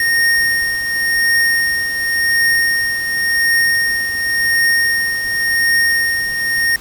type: tone with tremolo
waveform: square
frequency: 1851 Hz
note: A#6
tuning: 13 cents flat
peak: -11 dBFS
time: 0-6.76 s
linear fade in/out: 2 ms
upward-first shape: triangle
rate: 0.91 Hz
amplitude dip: 60%
effects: pink hiss -36 dBFS RMS until 6.8 s